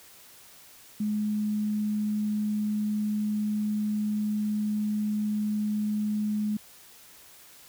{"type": "tone", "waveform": "sine", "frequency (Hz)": 210.8, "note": "G#3", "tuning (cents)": 26, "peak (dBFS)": -25, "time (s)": [1, 6.57], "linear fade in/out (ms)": 5, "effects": ["white hiss -52 dBFS RMS until 7.68 s"]}